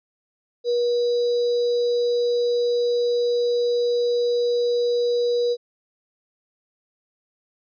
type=tone with sample-and-hold; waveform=sine; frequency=480.9 Hz; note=B4; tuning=46 cents flat; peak=-18 dBFS; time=0.64-5.57 s; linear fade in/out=50 ms; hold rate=4410 Hz; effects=resampled to 11025 Hz